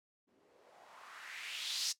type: noise with low-pass filter sweep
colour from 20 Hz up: violet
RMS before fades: -44 dBFS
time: 0.27-1.93 s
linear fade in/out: 20 ms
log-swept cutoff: 280 to 5600 Hz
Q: 2.6
effects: noise-tail reverb RT60 0.1 s tail -17 dB re dry